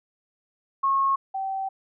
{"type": "tone pair in turn", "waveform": "sine", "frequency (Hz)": [1089, 772.5], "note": ["C#6", "G5"], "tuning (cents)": [-31, -26], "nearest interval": "tritone", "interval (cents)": 595, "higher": "first", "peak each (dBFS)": [-19, -26], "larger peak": "first", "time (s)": [[0.83, 1.16], [1.34, 1.69]], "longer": "second", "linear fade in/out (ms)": 10, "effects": []}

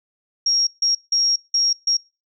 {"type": "tone bursts at uneven times", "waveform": "sine", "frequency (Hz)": 5588, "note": "F8", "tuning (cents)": 0, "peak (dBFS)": -15, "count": 5, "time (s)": [[0.46, 0.67], [0.82, 0.95], [1.12, 1.36], [1.54, 1.73], [1.87, 1.97]], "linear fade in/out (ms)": 5, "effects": ["noise-tail reverb RT60 0.3 s tail -26 dB re dry"]}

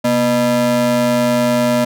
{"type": "ring-modulated tone", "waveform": "square", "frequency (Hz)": 185, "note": "F#3", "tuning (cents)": 0, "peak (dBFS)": -10, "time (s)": [0.04, 1.85], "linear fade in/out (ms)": 10, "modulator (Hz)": 425, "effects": []}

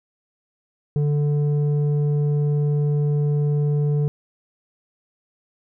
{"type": "tone with low-pass filter", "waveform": "square", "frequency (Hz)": 146.83, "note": "D3", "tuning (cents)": 0, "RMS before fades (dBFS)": -20, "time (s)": [0.96, 4.08], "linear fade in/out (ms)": 0, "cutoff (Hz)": 320, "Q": 3.4, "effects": []}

